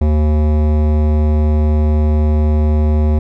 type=tone with hard clipping; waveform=sine; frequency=76 Hz; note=D#2; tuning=40 cents flat; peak=-12 dBFS; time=0.01-3.19 s; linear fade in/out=5 ms; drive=16 dB; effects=none